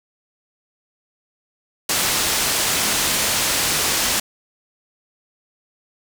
white low-pass noise, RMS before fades -20 dBFS, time 1.89-4.2 s, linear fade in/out 5 ms, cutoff 9300 Hz, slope 12 dB/octave, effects none

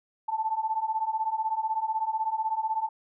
sine beating tone pair, 870 / 886 Hz, A5 / A5, -20 / +12 cents, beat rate 16 Hz, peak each -30 / -28 dBFS, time 0.28-2.89 s, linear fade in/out 10 ms, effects none

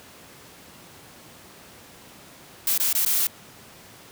blue noise with dropouts, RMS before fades -22 dBFS, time 2.67-3.27 s, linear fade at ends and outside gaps 2 ms, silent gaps 2.778-2.799 / 2.929-2.95 / 3.05-3.061 s, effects pink hiss -47 dBFS RMS until 4.11 s + high-pass 100 Hz 12 dB/octave

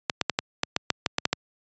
clicks, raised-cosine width 0.2 ms, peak -4 dBFS, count 11, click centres 0.098 / 0.213 / 0.297 / 0.389 / 0.634 / 0.764 / 0.903 / 1.062 / 1.184 / 1.254 / 1.33 s, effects high-pass 100 Hz 12 dB/octave + resampled to 16000 Hz

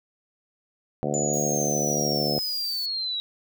harmonic tone, 73.42 Hz, D2, in tune, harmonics 2 / 3 / 4 / 5 / 6 / 7 / 8 / 9 / 10, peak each -31 / -31 / -34 / -33 / -34 / -31 / -34 / -34 / -35 dBFS, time 1.03-2.39 s, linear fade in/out 0 ms
sine linear sweep, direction down, 7040 to 3841 Hz, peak -26 dBFS, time 1.14-3.2 s, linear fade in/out 0 ms
violet noise, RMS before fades -39 dBFS, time 1.33-2.86 s, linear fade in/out 5 ms
effects none

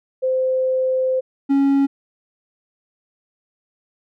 sine / triangle tone pair in turn, 518 / 276.5 Hz, C5 / C#4, -17 / -4 cents, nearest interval major seventh, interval 1087 cents, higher first, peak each -16 / -11 dBFS, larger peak second, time 0.22-1.21 / 1.49-1.87 s, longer first, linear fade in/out 20 ms, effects none

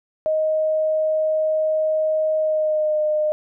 sine tone with pitch glide, 625 to 610 Hz, D#5 to D#5, +8 to -34 cents, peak -17 dBFS, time 0.26-3.32 s, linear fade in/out 0 ms, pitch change -42 cents, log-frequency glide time 2.38-3.01 s, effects none

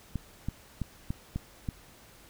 clicks, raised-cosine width 5 ms, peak -19 dBFS, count 6, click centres 0.157 / 0.486 / 0.817 / 1.105 / 1.36 / 1.688 s, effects pink hiss -55 dBFS RMS until 2.29 s

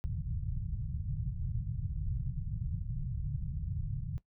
white low-pass noise, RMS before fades -36 dBFS, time 0.04-4.18 s, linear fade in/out 0 ms, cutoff 150 Hz, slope 48 dB/octave, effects noise-tail reverb RT60 0.1 s tail -17 dB re dry

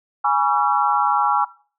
sine tone cluster, 830 / 973 / 1132 / 1353 Hz, G#5 / B5 / C#6 / E6, -1 / -26 / +36 / +45 cents, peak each -19 / -23 / -21 / -21 dBFS, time 0.24-1.45 s, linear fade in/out 10 ms, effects noise-tail reverb RT60 0.4 s tail -19 dB re dry

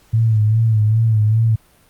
sine tone with vibrato, 110 Hz, A2, in tune, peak -11 dBFS, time 0.13-1.56 s, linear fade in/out 10 ms, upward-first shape sine, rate 2.5 Hz, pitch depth 61 cents each way, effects pink hiss -53 dBFS RMS until 1.89 s + Opus 48 kbps

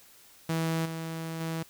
sawtooth tone with level steps, 162.9 Hz, E3, 20 cents flat, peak -23 / -30 / -27 dBFS, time 0.49-1.63 s, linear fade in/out 5 ms, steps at 0.85 / 1.4 s, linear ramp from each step 10 ms, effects white hiss -56 dBFS RMS until 1.69 s

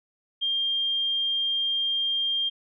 sine tone, 3200 Hz, G7, 35 cents sharp, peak -23 dBFS, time 0.41-2.5 s, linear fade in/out 20 ms, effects none

